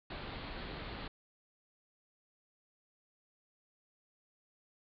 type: low-pass noise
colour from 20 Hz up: pink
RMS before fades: -44 dBFS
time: 0.1-1.08 s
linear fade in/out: 5 ms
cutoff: 4500 Hz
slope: 96 dB/octave
effects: none